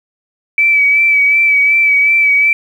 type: tone with vibrato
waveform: sine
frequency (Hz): 2300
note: D7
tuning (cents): -37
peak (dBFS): -7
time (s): 0.58-2.53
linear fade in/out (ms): 2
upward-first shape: sine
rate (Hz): 2.7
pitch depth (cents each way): 31
effects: 7-bit